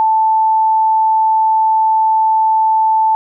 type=tone; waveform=sine; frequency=880 Hz; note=A5; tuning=in tune; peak=-9 dBFS; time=0-3.15 s; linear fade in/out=0 ms; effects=none